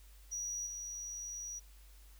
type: tone with level steps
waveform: triangle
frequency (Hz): 5800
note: F#8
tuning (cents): -35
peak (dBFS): -36 / -40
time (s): 0.31-1.6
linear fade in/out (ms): 20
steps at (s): 0.66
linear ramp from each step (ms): 10
effects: added 50 Hz sine -55 dBFS peak until 2.19 s + white hiss -65 dBFS RMS until 2.19 s